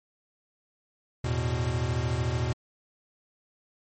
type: chord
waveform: square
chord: E suspended fourth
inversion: none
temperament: equal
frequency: 82.41 / 110 / 123.47 Hz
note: E2 / A2 / B2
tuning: 0 / 0 / 0 cents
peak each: -32 / -33 / -29 dBFS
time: 1.24-2.53 s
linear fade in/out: 5 ms
effects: MP3 32 kbps